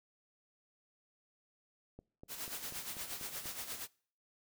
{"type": "click train", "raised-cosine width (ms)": 2, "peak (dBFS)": -37, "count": 7, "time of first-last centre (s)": [1.99, 3.457], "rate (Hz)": 4.09}
{"type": "noise with tremolo", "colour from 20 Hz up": "white", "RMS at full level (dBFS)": -41, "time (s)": [2.28, 3.88], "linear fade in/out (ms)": 50, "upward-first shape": "sine", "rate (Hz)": 8.5, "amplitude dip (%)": 60}
{"effects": ["noise-tail reverb RT60 0.5 s tail -24 dB re dry"]}